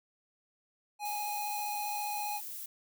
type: tone with vibrato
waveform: square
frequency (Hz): 830.6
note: G#5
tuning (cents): 0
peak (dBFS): -35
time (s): 0.99-2.41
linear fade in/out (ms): 50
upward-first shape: sine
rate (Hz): 15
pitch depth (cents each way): 11
type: noise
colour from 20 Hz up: violet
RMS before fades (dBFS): -42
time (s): 1.05-2.66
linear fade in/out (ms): 5
effects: none